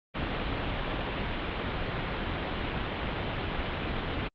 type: low-pass noise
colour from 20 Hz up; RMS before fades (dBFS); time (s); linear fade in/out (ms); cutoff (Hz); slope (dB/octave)
pink; -32; 0.14-4.29; 20; 3600; 48
effects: Opus 32 kbps